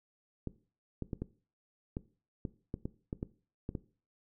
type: clicks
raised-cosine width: 3 ms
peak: -23 dBFS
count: 12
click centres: 0.473 / 1.023 / 1.132 / 1.22 / 1.969 / 2.452 / 2.741 / 2.855 / 3.129 / 3.229 / 3.691 / 3.752 s
effects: noise-tail reverb RT60 0.4 s tail -18 dB re dry